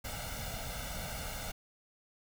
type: noise with comb filter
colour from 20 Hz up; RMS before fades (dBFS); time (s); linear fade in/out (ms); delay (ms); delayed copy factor
pink; -40; 0.04-1.52; 10; 1.4; +0.85
effects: none